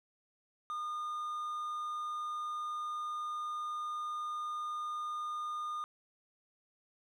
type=tone; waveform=triangle; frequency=1218 Hz; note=D#6; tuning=37 cents flat; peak=-34 dBFS; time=0.7-5.84 s; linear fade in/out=0 ms; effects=none